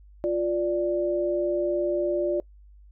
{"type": "tone pair together", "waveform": "sine", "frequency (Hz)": [350.5, 587.3], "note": ["F4", "D5"], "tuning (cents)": [6, 0], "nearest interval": "major sixth", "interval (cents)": 894, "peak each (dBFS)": -25, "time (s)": [0.24, 2.4], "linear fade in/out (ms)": 0, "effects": ["noise-tail reverb RT60 0.1 s tail -24 dB re dry", "added 50 Hz sine -48 dBFS peak until 2.91 s"]}